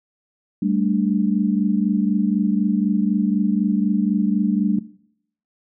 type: chord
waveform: sine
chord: G suspended second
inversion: none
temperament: equal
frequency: 196 / 220 / 293.7 Hz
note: G3 / A3 / D4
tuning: 0 / 0 / 0 cents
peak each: -20 / -22 / -23 dBFS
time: 0.62-4.79 s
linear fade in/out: 5 ms
effects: noise-tail reverb RT60 0.7 s tail -19 dB re dry

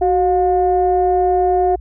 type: tone pair together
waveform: sine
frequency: 371.7 / 714 Hz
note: F#4 / F5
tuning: +8 / +38 cents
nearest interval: major seventh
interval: 1130 cents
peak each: -14 dBFS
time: 0.01-1.76 s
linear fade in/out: 10 ms
effects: tanh soft clip ceiling -5 dBFS + added 60 Hz sine -30 dBFS peak until 1.8 s

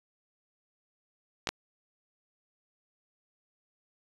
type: clicks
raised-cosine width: 0.2 ms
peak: -12 dBFS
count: 2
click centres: 1.472 / 1.49 s
effects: resampled to 24000 Hz

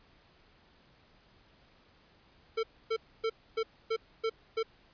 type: tone bursts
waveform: square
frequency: 448.3 Hz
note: A4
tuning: 32 cents sharp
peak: -29 dBFS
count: 7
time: 2.57-4.631 s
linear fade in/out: 10 ms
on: 63 ms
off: 270 ms
effects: pink hiss -63 dBFS RMS until 4.93 s + resampled to 11025 Hz

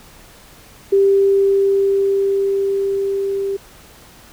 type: tone with level ramp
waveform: sine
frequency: 393.8 Hz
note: G4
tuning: 8 cents sharp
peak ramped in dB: -9 to -18 dBFS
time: 0.92-3.57 s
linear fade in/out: 10 ms
effects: pink hiss -44 dBFS RMS until 4.32 s

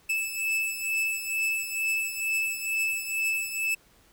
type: beating tone pair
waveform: 45% pulse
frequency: 2623 / 2625.2 Hz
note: E7 / E7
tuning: -9 / -8 cents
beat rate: 2.2 Hz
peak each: -28 / -32 dBFS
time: 0.09-3.75 s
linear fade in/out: 10 ms
effects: pink hiss -60 dBFS RMS until 4.12 s

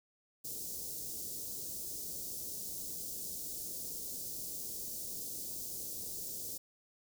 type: band-stop noise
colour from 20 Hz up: white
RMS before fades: -42 dBFS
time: 0.44-6.58 s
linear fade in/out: 10 ms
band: 520 to 5100 Hz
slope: 24 dB/octave
effects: none

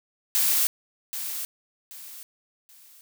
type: noise with echo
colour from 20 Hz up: blue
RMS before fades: -22 dBFS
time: 0.35-0.67 s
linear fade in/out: 0 ms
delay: 780 ms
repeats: 3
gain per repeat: -10 dB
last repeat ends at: 3.01 s
effects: none

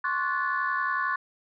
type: tone cluster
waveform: sine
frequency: 1060 / 1131 / 1476 / 1739 Hz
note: C6 / C#6 / F#6 / A6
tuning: +22 / +34 / -5 / -21 cents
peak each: -30 dBFS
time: 0.04-1.16 s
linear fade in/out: 5 ms
effects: tanh soft clip ceiling -16 dBFS

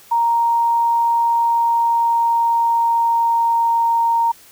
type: tone with pitch glide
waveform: sine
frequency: 932.3 to 926.4 Hz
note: A#5 to A#5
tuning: 0 to -11 cents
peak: -13 dBFS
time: 0.11-4.32 s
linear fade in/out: 10 ms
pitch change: -11 cents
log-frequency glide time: 1.24-3.87 s
effects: white hiss -46 dBFS RMS until 4.51 s

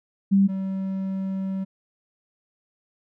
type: tone pair in turn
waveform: sine / triangle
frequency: 196 / 191.74 Hz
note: G3 / G3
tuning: 0 / -38 cents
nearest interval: unison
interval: 38 cents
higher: first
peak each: -14 / -23 dBFS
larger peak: first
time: 0.31-0.48 / 0.48-1.65 s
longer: second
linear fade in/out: 20 ms
effects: none

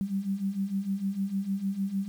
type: beating tone pair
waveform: sine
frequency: 191.4 / 198 Hz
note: G3 / G3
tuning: -41 / +18 cents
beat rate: 6.6 Hz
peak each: -33 / -29 dBFS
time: 0.01-2.08 s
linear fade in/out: 0 ms
effects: 9-bit

